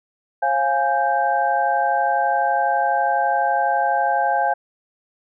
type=tone cluster; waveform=sine; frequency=540 / 697 / 829 / 1563 Hz; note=C#5 / F5 / G#5 / G6; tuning=-45 / -4 / -3 / -6 cents; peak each=-26 / -21 / -19 / -26 dBFS; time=0.42-4.54 s; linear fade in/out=10 ms; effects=none